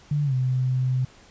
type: tone with pitch glide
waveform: sine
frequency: 146.83 to 128.56 Hz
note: D3 to C3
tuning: 0 to -30 cents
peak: -20 dBFS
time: 0.11-1.05 s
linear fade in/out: 5 ms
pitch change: -230 cents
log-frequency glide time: 0.24-0.34 s
effects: pink hiss -52 dBFS RMS until 1.3 s + resampled to 16000 Hz